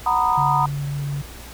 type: chord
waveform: sine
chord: B major seventh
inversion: second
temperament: just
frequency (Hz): 740.8 / 926 / 987.8 / 1234.7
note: F#5 / A#5 / B5 / D#6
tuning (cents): +2 / -12 / 0 / -14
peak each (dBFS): -25 / -20 / -21 / -22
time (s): 0.06-0.66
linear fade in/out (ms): 5
type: tone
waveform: sine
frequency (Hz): 142.1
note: C#3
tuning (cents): +43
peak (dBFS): -23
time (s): 0.37-1.22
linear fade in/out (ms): 10
effects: added 59 Hz sine -40 dBFS peak until 1.53 s + pink hiss -40 dBFS RMS until 1.53 s